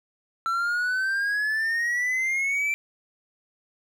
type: exponential sweep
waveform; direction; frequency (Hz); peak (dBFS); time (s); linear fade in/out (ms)
triangle; up; 1337 to 2349; -21; 0.46-2.74; 0
effects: none